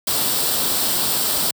white noise with comb filter, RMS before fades -20 dBFS, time 0.07-1.51 s, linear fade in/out 5 ms, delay 0.23 ms, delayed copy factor +0.55, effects high-pass 100 Hz 12 dB/octave

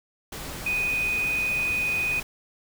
sine tone in noise, 2489 Hz, D#7, in tune, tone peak -23 dBFS, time 0.66-2.2 s, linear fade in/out 5 ms, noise pink, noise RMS -36 dBFS, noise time 0.32-2.23 s, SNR +10 dB, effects none

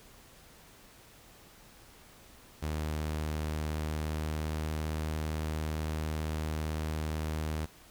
sawtooth tone with pitch glide, 77 to 77.8 Hz, D#2 to D#2, -17 to 0 cents, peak -28 dBFS, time 2.62-7.66 s, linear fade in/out 10 ms, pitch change +17 cents, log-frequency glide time 3.67-4.87 s, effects pink hiss -56 dBFS RMS until 7.9 s

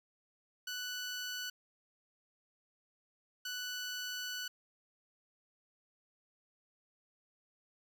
15% pulse tone bursts at uneven times, 1486 Hz, F#6, 7 cents sharp, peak -32 dBFS, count 2, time 0.67-1.5 / 3.45-4.48 s, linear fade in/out 5 ms, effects none

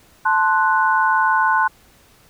sine chord, F# diminished, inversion first, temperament equal, 880 / 1046.5 / 1480 Hz, A5 / C6 / F#6, 0 / 0 / 0 cents, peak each -18 dBFS, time 0.25-1.68 s, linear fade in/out 10 ms, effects pink hiss -52 dBFS RMS until 2.29 s

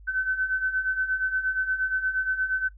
sine beating tone pair, 1518 / 1526.5 Hz, F#6 / G6, +44 / -46 cents, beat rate 8.5 Hz, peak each -30 / -25 dBFS, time 0.07-2.69 s, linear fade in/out 20 ms, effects noise-tail reverb RT60 0.1 s tail -17 dB re dry + added 50 Hz sine -45 dBFS peak until 2.77 s

